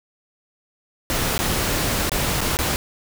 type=noise with dropouts; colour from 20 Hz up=pink; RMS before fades=-22 dBFS; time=1.1-2.76 s; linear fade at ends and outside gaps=0 ms; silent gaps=1.379-1.39 / 2.095-2.118 / 2.407-2.414 / 2.57-2.589 s; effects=none